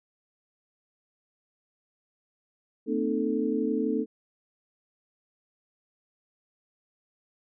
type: tone cluster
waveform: sine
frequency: 227.2 / 258.9 / 305.6 / 440 Hz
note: A#3 / C4 / D#4 / A4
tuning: -44 / -18 / -31 / 0 cents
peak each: -30 dBFS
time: 2.86-4.06 s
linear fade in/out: 50 ms
effects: none